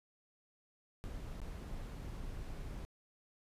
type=noise with dropouts; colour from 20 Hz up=brown; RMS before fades=-44 dBFS; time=1.04-2.85 s; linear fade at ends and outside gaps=0 ms; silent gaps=1.402-1.417 s; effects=resampled to 32000 Hz